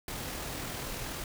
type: noise with amplitude modulation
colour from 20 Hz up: pink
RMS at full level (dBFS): -37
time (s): 0.08-1.24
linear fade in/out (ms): 2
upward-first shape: sine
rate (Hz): 40.7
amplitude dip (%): 25
effects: none